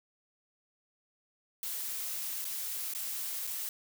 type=noise with dropouts; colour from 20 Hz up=blue; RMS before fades=-37 dBFS; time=1.63-3.69 s; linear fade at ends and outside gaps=1 ms; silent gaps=2.445-2.451 / 2.937-2.949 / 3.469-3.473 s; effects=none